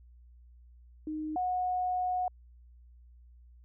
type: tone pair in turn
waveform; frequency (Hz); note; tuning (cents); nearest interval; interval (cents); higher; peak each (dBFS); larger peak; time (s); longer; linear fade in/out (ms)
sine; 308.8 / 729.8; D#4 / F#5; -13 / -24; octave + minor third; 1489; second; -33 / -28; second; 1.07-1.36 / 1.36-2.28; second; 2
effects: added 60 Hz sine -53 dBFS peak until 3.64 s